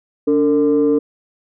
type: tone pair together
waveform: sine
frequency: 288.2 / 452.5 Hz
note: D4 / A4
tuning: -33 / +48 cents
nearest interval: minor sixth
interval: 781 cents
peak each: -13 dBFS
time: 0.27-0.99 s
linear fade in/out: 10 ms
effects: tanh soft clip ceiling -7 dBFS